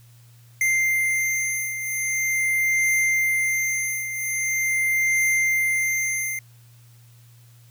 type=beating tone pair; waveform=square; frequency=2093 / 2093.43 Hz; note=C7 / C7; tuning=0 / 0 cents; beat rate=0.43 Hz; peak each=-28 / -22 dBFS; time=0.61-6.39 s; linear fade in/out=2 ms; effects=added 118 Hz sine -48 dBFS peak until 7.7 s + white hiss -58 dBFS RMS until 7.7 s